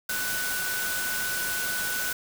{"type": "tone in noise", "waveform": "sine", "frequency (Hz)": 1490, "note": "F#6", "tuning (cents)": 12, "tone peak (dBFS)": -30, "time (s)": [0.09, 2.13], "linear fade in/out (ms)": 5, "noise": "white", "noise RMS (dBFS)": -31, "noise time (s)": [0.09, 2.13], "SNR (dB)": -2, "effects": []}